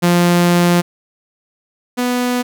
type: tone pair in turn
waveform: sawtooth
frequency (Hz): 174.6 / 246.9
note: F3 / B3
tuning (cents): 0 / 0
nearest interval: tritone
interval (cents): 600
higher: second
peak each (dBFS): -6 / -11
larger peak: first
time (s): 0.02-0.82 / 1.97-2.43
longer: first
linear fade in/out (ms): 20
effects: none